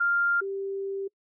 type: tone pair in turn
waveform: sine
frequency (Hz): 1396.9 / 392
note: F6 / G4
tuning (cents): 0 / 0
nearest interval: octave + minor seventh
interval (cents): 2200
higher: first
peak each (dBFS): -21 / -29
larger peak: first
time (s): 0-0.41 / 0.41-1.08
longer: second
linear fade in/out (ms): 10
effects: noise-tail reverb RT60 0.1 s tail -25 dB re dry